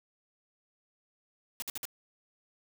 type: noise bursts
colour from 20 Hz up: white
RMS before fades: -37 dBFS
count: 4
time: 1.6-1.853 s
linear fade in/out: 0 ms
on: 22 ms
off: 55 ms
effects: none